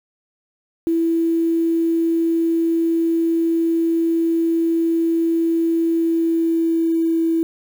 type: tone with pitch glide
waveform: sine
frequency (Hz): 331.2 to 328.7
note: E4 to E4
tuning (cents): +8 to -5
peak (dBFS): -15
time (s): 0.87-7.43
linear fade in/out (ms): 0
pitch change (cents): -13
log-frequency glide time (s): 5.93-7.19
effects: 7-bit